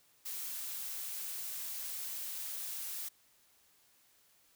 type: noise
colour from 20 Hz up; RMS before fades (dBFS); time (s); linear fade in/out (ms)
blue; -41; 0.25-3.09; 10
effects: white hiss -68 dBFS RMS until 4.55 s